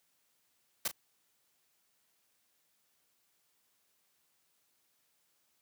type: noise with echo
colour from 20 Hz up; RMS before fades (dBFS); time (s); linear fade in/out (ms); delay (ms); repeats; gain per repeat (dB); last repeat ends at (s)
white; -32; 0.85-0.88; 5; 35; 1; -12; 0.915
effects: white hiss -75 dBFS RMS until 5.61 s + high-pass 80 Hz 12 dB/octave